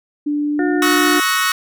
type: tone with pitch glide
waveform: sine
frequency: 293.7 to 297.5 Hz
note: D4 to D4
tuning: 0 to +22 cents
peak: -16 dBFS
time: 0.26-1.2 s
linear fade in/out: 10 ms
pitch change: +22 cents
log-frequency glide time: 0.39-0.8 s
type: harmonic tone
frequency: 360 Hz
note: F#4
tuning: 47 cents flat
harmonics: 1 / 2 / 4 / 5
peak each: -19 / -26 / -28 / -27 dBFS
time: 0.59-1.2 s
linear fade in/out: 2 ms
type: chord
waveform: sawtooth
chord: F# dominant seventh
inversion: second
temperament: equal with one note detuned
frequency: 1108.7 / 1288.4 / 1480 / 1864.7 Hz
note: C#6 / E6 / F#6 / A#6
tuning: 0 / -40 / 0 / 0 cents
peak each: -17 dBFS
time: 0.82-1.52 s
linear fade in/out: 2 ms
effects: none